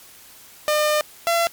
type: tone pair in turn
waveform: sawtooth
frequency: 604 / 678 Hz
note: D5 / E5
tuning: +48 / +49 cents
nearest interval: major second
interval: 201 cents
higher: second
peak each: -13 dBFS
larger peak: neither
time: 0.68-1.01 / 1.27-1.47 s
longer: first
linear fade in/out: 0 ms
effects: white hiss -46 dBFS RMS until 1.52 s + MP3 96 kbps